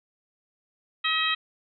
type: harmonic tone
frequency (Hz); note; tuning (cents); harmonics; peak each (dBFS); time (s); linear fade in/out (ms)
638; D#5; +43; 2 / 3 / 4 / 5 / 6; -29 / -29 / -29 / -29 / -29; 1.04-1.35; 10
effects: none